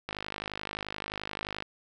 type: click train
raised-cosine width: 0.3 ms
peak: -18 dBFS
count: 80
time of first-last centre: 0.09-1.624 s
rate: 51.5 Hz
effects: none